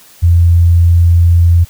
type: tone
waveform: sine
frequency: 85.5 Hz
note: F2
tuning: 36 cents flat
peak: -4 dBFS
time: 0.22-1.65 s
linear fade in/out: 20 ms
effects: white hiss -41 dBFS RMS until 1.69 s